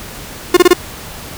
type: tone bursts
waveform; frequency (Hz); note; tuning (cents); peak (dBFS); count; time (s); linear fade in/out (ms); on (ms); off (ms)
45% pulse; 356.5; F4; +36; -3; 4; 0.54-0.734; 5; 29; 26
effects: pink hiss -30 dBFS RMS until 1.37 s